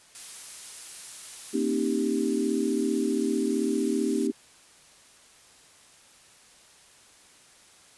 blue noise, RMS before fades -39 dBFS, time 0.15-4.27 s, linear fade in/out 0 ms
sine chord, C minor seventh, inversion third, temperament equal with one note detuned, 233.1 / 268.5 / 311.1 / 392 Hz, Bb3 / C4 / Eb4 / G4, 0 / +45 / 0 / 0 cents, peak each -29 dBFS, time 1.53-4.32 s, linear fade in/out 20 ms
effects white hiss -55 dBFS RMS until 7.97 s + resampled to 24000 Hz

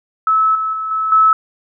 sine tone with level steps, 1300 Hz, E6, 24 cents flat, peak -10 / -16 / -19 / -15 / -7 dBFS, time 0.27-1.33 s, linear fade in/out 2 ms, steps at 0.55 / 0.73 / 0.91 / 1.12 s, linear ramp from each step 2 ms, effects none

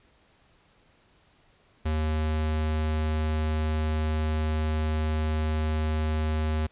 square tone, 77.78 Hz, D#2, in tune, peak -25 dBFS, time 1.85-6.67 s, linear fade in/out 10 ms, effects pink hiss -62 dBFS RMS until 6.71 s + resampled to 8000 Hz

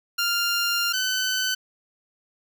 15% pulse tone pair in turn, 1396.9 / 1515 Hz, F6 / F#6, 0 / +40 cents, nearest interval minor second, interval 140 cents, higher second, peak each -15 / -16 dBFS, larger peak first, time 0.18-0.93 / 0.93-1.55 s, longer first, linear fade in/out 10 ms, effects none

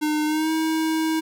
square tone with pitch glide, 303.8 to 318.7 Hz, D#4 to D#4, -41 to +42 cents, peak -21 dBFS, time 0.01-1.21 s, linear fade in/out 20 ms, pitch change +83 cents, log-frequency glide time 0.25-0.51 s, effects none

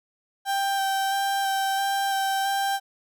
35% pulse tone with vibrato, 784 Hz, G5, in tune, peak -21 dBFS, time 0.45-2.8 s, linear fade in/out 50 ms, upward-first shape square, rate 1.5 Hz, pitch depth 11 cents each way, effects none

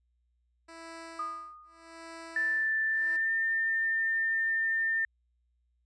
10% pulse tone with tremolo, 329.6 Hz, E4, in tune, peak -34 dBFS, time 0.68-3.17 s, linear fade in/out 10 ms, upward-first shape sine, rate 0.82 Hz, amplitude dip 100%
sine tone with exponential decay, 1229 Hz, D#6, 22 cents flat, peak -30 dBFS, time 1.19-2.02 s, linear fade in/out 5 ms, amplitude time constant 180 ms
sine tone with pitch glide, 1767 to 1803.1 Hz, A6 to A6, +7 to +42 cents, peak -26 dBFS, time 2.36-5.05 s, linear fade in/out 2 ms, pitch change +35 cents, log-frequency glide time 2.83-3.38 s
effects added 60 Hz sine -70 dBFS peak until 5.85 s + resampled to 22050 Hz

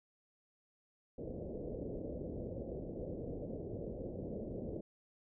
white low-pass noise, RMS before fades -43 dBFS, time 1.18-4.81 s, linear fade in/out 5 ms, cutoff 560 Hz, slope 48 dB/octave, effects none

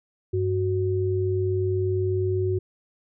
sine tone pair together, 98.16 / 370 Hz, G2 / F#4, +3 / 0 cents, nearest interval octave + major seventh, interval 2297 cents, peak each -24 / -24 dBFS, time 0.33-2.59 s, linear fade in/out 10 ms, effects none

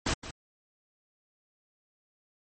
pink noise with echo, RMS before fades -28 dBFS, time 0.06-0.14 s, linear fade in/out 5 ms, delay 170 ms, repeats 1, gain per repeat -13 dB, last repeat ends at 0.31 s, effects MP3 32 kbps

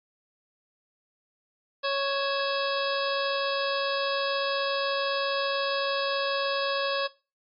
harmonic tone with a mistuned harmonic, 554.4 Hz, C#5, in tune, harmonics 1 / 2 / 3 / 5 / 6 / 7 / 8 / 9, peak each -28 / -31 / -33 / -35 / -36 / -36 / -37 / -38 dBFS, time 1.83-7.08 s, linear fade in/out 20 ms, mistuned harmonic 5, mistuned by -94 cents, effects noise-tail reverb RT60 0.3 s tail -19 dB re dry + MP3 32 kbps

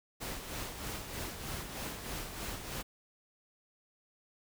pink noise with tremolo, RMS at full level -39 dBFS, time 0.2-2.83 s, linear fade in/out 20 ms, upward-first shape sine, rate 3.2 Hz, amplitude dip 50%, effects none

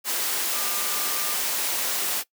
sine tone in noise, 1199 Hz, D6, 36 cents sharp, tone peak -37 dBFS, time 0.5-1.38 s, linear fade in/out 50 ms, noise white, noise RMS -26 dBFS, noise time 0.04-2.24 s, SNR -14 dB, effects noise-tail reverb RT60 0.1 s tail -20 dB re dry + high-pass 300 Hz 12 dB/octave

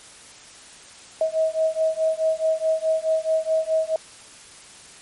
sine beating tone pair, 636 / 640.7 Hz, D#5 / E5, +38 / -49 cents, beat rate 4.7 Hz, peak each -22 dBFS, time 1.21-3.96 s, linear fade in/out 2 ms, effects white hiss -45 dBFS RMS until 5.01 s + MP3 48 kbps

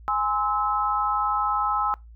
sine chord, Ab augmented, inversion none, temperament just, 830.6 / 1038.3 / 1297.8 Hz, Ab5 / C6 / E6, 0 / -14 / -27 cents, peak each -26 / -28 / -24 dBFS, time 0.08-1.94 s, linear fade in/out 0 ms, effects noise-tail reverb RT60 0.2 s tail -23 dB re dry + added 57 Hz sine -43 dBFS peak until 2.15 s

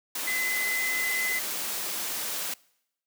sine tone in noise, 2029 Hz, B6, 46 cents sharp, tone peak -27 dBFS, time 0.27-1.39 s, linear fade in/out 5 ms, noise white, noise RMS -32 dBFS, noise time 0.15-2.54 s, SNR +2 dB, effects noise-tail reverb RT60 0.8 s tail -24 dB re dry + high-pass 200 Hz 12 dB/octave

